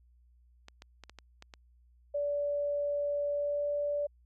clicks, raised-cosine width 0.2 ms, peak -30 dBFS, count 7, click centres 0.684 / 0.821 / 1.037 / 1.096 / 1.187 / 1.424 / 1.538 s
sine tone with pitch glide, 578 to 581.3 Hz, D5 to D5, -28 to -18 cents, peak -29 dBFS, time 2.14-4.07 s, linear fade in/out 10 ms, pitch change +10 cents, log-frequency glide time 3.3-3.67 s
effects added 60 Hz sine -60 dBFS peak until 4.25 s

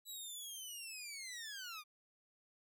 15% pulse linear sweep, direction down, 3951 to 1174.7 Hz, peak -39 dBFS, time 0.05-1.84 s, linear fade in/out 50 ms, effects none

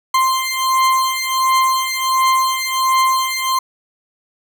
40% pulse beating tone pair, 1046.5 / 1047.9 Hz, C6 / C6, 0 / +2 cents, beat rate 1.4 Hz, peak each -16 dBFS, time 0.14-3.59 s, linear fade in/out 5 ms, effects none

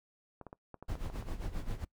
clicks, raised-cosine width 1 ms, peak -32 dBFS, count 12, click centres 0.413 / 0.467 / 0.529 / 0.743 / 0.826 / 0.902 / 0.954 / 1.059 / 1.1 / 1.158 / 1.225 / 1.287 s
brown noise with tremolo, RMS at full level -35 dBFS, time 0.88-1.85 s, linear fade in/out 10 ms, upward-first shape sine, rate 7.5 Hz, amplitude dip 75%
effects noise-tail reverb RT60 0.1 s tail -22 dB re dry

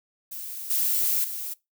violet noise with level steps, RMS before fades -36 / -24 / -33 dBFS, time 0.31-1.54 s, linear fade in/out 10 ms, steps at 0.7 / 1.24 s, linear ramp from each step 5 ms, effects noise-tail reverb RT60 0.2 s tail -21 dB re dry

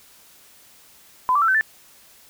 sine tone with pitch steps, 1012 / 1162.5 / 1335.3 / 1533.9 / 1762 Hz, B5 / D6 / E6 / G6 / A6, +42 / -18 / +22 / -38 / +2 cents, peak -15 dBFS, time 1.29-1.61 s, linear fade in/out 0 ms, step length 64 ms, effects white hiss -51 dBFS RMS until 2.29 s

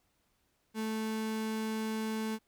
35% pulse tone, 219.4 Hz, A3, 5 cents flat, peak -31 dBFS, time 0.74-2.39 s, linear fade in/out 50 ms, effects pink hiss -75 dBFS RMS until 2.47 s

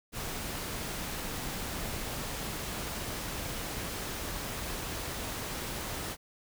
pink noise, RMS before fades -37 dBFS, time 0.12-6.17 s, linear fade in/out 50 ms, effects none

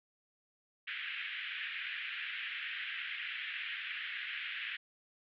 pink band-pass noise, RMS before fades -41 dBFS, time 0.87-4.77 s, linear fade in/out 10 ms, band 1600 to 3200 Hz, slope 48 dB/octave, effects none

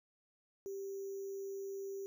sine tone with sample-and-hold, 391.2 Hz, G4, 4 cents flat, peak -40 dBFS, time 0.66-2.06 s, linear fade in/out 0 ms, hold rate 6300 Hz, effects none

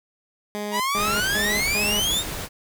15% pulse tone bursts, 207.8 Hz, G#3, 1 cent sharp, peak -21 dBFS, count 4, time 0.55-2 s, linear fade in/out 0 ms, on 250 ms, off 150 ms
sawtooth exponential sweep, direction up, 932.3 to 3777 Hz, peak -18 dBFS, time 0.71-2.24 s, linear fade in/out 50 ms
pink noise, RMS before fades -31 dBFS, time 0.95-2.49 s, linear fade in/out 50 ms
effects none

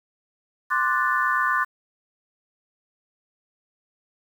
sine chord, D dominant seventh, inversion third, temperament equal, 1046.5 / 1174.7 / 1480 / 1760 Hz, C6 / D6 / F#6 / A6, 0 / 0 / 0 / 0 cents, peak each -25 dBFS, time 0.7-1.65 s, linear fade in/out 20 ms, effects 8-bit

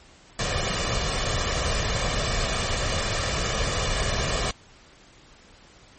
pink noise with comb filter, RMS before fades -25 dBFS, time 0.39-4.51 s, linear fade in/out 2 ms, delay 1.7 ms, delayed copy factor +0.55, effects pink hiss -52 dBFS RMS until 5.98 s + MP3 32 kbps

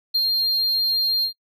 triangle tone with ADSR envelope, 4202 Hz, C8, 7 cents sharp, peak -15 dBFS, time 0.14-1.33 s, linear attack 14 ms, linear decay 48 ms, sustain -2 dB, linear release 96 ms, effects noise-tail reverb RT60 0.1 s tail -26 dB re dry

